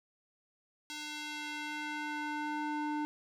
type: tone with band-pass filter sweep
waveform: square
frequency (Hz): 299.8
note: D4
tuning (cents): +36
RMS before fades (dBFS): -38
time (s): 0.9-3.05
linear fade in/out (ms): 0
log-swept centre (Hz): 4500 to 680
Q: 0.96
effects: none